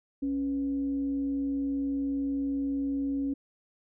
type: tone with frequency modulation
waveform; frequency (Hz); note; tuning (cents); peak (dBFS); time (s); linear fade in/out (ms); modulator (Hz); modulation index
sine; 276.5; C#4; -4; -27; 0.22-3.34; 10; 219; 0.22
effects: none